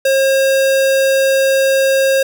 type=tone; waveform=square; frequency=538 Hz; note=C5; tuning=48 cents sharp; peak=-11 dBFS; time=0.05-2.23 s; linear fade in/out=5 ms; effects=none